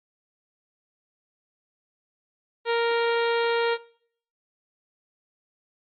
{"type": "harmonic tone", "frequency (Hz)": 466.2, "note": "A#4", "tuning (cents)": 0, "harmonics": [1, 2, 3, 4, 5, 6, 7, 8, 9], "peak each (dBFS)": [-22, -28, -32, -34, -36, -38, -39, -40, -41], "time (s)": [2.65, 3.78], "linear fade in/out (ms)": 50, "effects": ["noise-tail reverb RT60 0.6 s tail -20 dB re dry", "MP3 32 kbps"]}